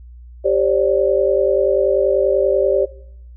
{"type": "chord", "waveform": "sine", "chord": "G suspended fourth", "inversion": "none", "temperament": "equal with one note detuned", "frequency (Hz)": [392, 537, 587.3], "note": ["G4", "C5", "D5"], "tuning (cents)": [0, 45, 0], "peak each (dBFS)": -17, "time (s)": [0.44, 2.86], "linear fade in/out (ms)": 20, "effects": ["noise-tail reverb RT60 0.7 s tail -20 dB re dry", "added 60 Hz sine -36 dBFS peak until 3.36 s"]}